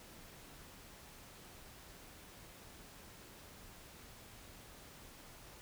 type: silence
effects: pink hiss -56 dBFS RMS until 5.61 s